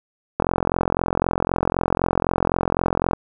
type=click train; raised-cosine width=1 ms; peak=-4 dBFS; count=121; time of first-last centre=0.4-3.133 s; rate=43.9 Hz; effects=none